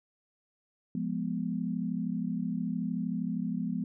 sine chord, F diminished, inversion none, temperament equal, 174.61 / 207.7 / 246.9 Hz, F3 / Ab3 / Cb4, 0 / 0 / 0 cents, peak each -34 dBFS, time 0.95-3.84 s, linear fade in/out 2 ms, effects none

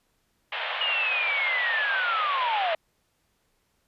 white band-pass noise, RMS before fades -31 dBFS, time 0.52-2.75 s, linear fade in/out 5 ms, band 540 to 3300 Hz, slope 48 dB/octave
sine linear sweep, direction down, 2893 to 622.3 Hz, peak -24 dBFS, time 0.81-2.75 s, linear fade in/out 2 ms
effects pink hiss -71 dBFS RMS until 3.87 s + resampled to 32000 Hz

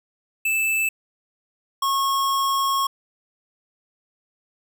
square tone pair in turn, 2634 / 1092.2 Hz, E7 / C#6, -2 / -26 cents, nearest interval octave + minor third, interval 1524 cents, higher first, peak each -20 dBFS, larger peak neither, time 0.45-0.89 / 1.82-2.87 s, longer second, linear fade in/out 5 ms, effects none

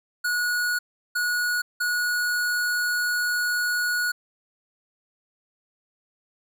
square tone bursts at uneven times, 1457 Hz, F#6, 27 cents flat, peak -23 dBFS, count 3, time 0.24-0.79 / 1.15-1.62 / 1.8-4.12 s, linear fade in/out 10 ms, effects none

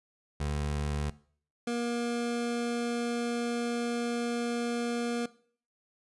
25% pulse tone pair in turn, 73.42 / 237.4 Hz, D2 / A#3, 0 / +32 cents, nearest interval octave + minor sixth, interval 2032 cents, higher second, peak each -26 dBFS, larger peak neither, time 0.4-1.1 / 1.67-5.26 s, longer second, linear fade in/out 5 ms, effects noise-tail reverb RT60 0.5 s tail -19 dB re dry + resampled to 24000 Hz

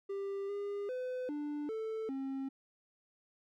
triangle tone with pitch steps, 395.6 / 405.1 / 506 / 294.8 / 441.4 / 269.2 Hz, G4 / G#4 / B4 / D4 / A4 / C4, +16 / -43 / +42 / +7 / +5 / +49 cents, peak -34 dBFS, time 0.09-2.49 s, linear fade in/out 10 ms, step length 400 ms, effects none

